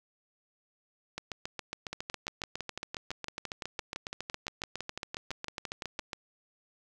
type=two click trains; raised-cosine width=0.2 ms; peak=-19 / -19 dBFS; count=25 / 37; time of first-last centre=1.93-5.991 / 1.18-6.132 s; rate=5.91 / 7.27 Hz; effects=none